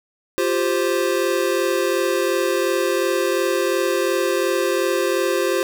square chord, F suspended second, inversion none, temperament equal, 349.2 / 392 / 523.3 Hz, F4 / G4 / C5, 0 / 0 / 0 cents, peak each -23 dBFS, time 0.38-5.63 s, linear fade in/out 0 ms, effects none

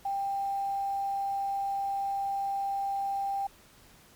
sine tone with quantisation, 791 Hz, G5, 15 cents sharp, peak -28 dBFS, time 0.05-3.47 s, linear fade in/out 5 ms, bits 9, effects pink hiss -57 dBFS RMS until 4.15 s + MP3 96 kbps

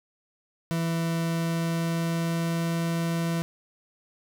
40% pulse tone with pitch glide, 165.9 to 167.15 Hz, E3 to E3, +11 to +24 cents, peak -24 dBFS, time 0.71-3.42 s, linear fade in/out 0 ms, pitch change +13 cents, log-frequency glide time 1.2-2.8 s, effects none

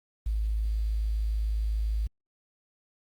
sine tone with quantisation, 53.5 Hz, A1, 48 cents flat, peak -25 dBFS, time 0.26-2.07 s, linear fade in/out 5 ms, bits 9, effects Opus 24 kbps

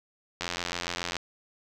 click train, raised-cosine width 0.2 ms, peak -13 dBFS, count 67, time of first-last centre 0.41-1.167 s, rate 87.2 Hz, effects none

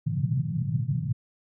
white band-pass noise, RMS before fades -27 dBFS, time 0.06-1.13 s, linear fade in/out 10 ms, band 110 to 160 Hz, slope 48 dB/octave, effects none

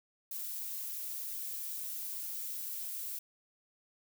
violet noise, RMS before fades -40 dBFS, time 0.31-3.19 s, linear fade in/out 5 ms, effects none

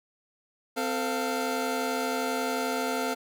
25% pulse tone cluster, 258.7 / 446.7 / 696 Hz, C4 / A4 / F5, -19 / +26 / -6 cents, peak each -28 dBFS, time 0.76-3.15 s, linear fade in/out 20 ms, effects none

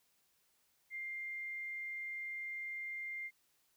sine tone, 2100 Hz, C7, 6 cents sharp, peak -40 dBFS, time 0.9-3.31 s, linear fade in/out 50 ms, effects white hiss -75 dBFS RMS until 3.76 s

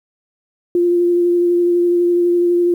sine tone with vibrato, 349.2 Hz, F4, in tune, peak -11 dBFS, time 0.75-2.74 s, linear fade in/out 2 ms, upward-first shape sine, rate 12 Hz, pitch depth 14 cents each way, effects 8-bit

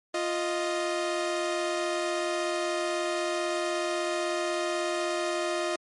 sawtooth tone pair together, 349.2 / 622.2 Hz, F4 / D#5, 0 / 0 cents, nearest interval minor seventh, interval 1000 cents, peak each -26 dBFS, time 0.14-5.76 s, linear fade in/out 5 ms, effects low-pass 10000 Hz 12 dB/octave + MP3 48 kbps

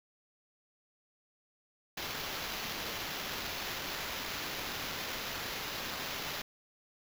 violet noise with sample-and-hold, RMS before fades -39 dBFS, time 1.97-6.42 s, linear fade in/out 5 ms, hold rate 8820 Hz, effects none

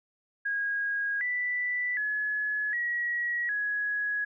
sine tone with pitch steps, 1640 / 1976 / 1699 / 1913 / 1673 Hz, G#6 / B6 / G#6 / A#6 / G#6, -22 / 0 / +39 / +44 / +12 cents, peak -27 dBFS, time 0.45-4.25 s, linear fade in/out 10 ms, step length 760 ms, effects none

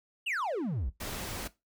triangle exponential sweep, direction down, 3006 to 50.5 Hz, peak -28 dBFS, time 0.26-0.9 s, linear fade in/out 10 ms
pink noise, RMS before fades -38 dBFS, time 1-1.48 s, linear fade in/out 10 ms
effects noise-tail reverb RT60 0.2 s tail -17 dB re dry

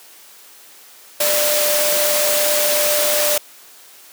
sine tone in noise, 594 Hz, D5, 20 cents sharp, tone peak -19 dBFS, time 1.2-3.38 s, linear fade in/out 5 ms, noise white, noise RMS -18 dBFS, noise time 1.2-3.38 s, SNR -4 dB, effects white hiss -44 dBFS RMS until 4.12 s + high-pass 300 Hz 12 dB/octave

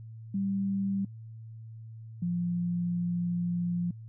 sine tone pair in turn, 196 / 174.62 Hz, G3 / F3, 0 / 0 cents, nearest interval major second, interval 200 cents, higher first, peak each -27 dBFS, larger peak neither, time 0.34-1.05 / 2.22-3.91 s, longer second, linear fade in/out 5 ms, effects noise-tail reverb RT60 0.1 s tail -26 dB re dry + added 112 Hz sine -42 dBFS peak until 4.08 s

